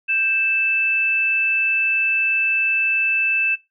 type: tone pair together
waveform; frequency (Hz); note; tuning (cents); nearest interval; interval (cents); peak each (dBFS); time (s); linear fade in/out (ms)
sine; 1568 / 2637; G6 / E7; 0 / 0; major sixth; 900; -28 / -17; 0.08-3.56; 20
effects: noise-tail reverb RT60 0.2 s tail -18 dB re dry